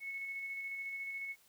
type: tone with tremolo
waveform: sine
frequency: 2200 Hz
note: C#7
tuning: 14 cents flat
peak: -38 dBFS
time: 0-1.36 s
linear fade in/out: 50 ms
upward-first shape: square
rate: 14 Hz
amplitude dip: 25%
effects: white hiss -67 dBFS RMS until 1.48 s